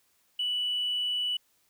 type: tone with tanh clipping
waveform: triangle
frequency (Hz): 2960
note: F#7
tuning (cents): 0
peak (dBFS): -27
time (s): 0.39-1.37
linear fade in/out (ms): 5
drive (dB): 4
effects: white hiss -69 dBFS RMS until 1.69 s